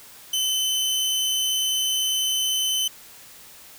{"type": "tone", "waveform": "sawtooth", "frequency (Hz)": 3046, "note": "F#7", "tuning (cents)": 50, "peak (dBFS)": -18, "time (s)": [0.33, 2.88], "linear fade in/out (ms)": 5, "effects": ["white hiss -46 dBFS RMS until 3.78 s"]}